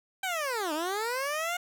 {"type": "linear two-way sweep", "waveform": "15% pulse", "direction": "down then up", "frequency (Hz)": [784, 293.7, 721], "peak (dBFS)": -23, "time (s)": [0.23, 1.57], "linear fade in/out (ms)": 5, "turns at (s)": 0.73, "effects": []}